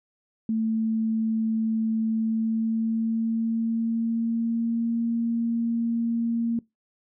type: tone with pitch glide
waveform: sine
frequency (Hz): 222.2 to 231.8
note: A3 to A#3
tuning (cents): +17 to -10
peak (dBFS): -22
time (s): 0.49-6.59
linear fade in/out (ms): 2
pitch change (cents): +73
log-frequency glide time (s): 2.1-5.02
effects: noise-tail reverb RT60 0.2 s tail -23 dB re dry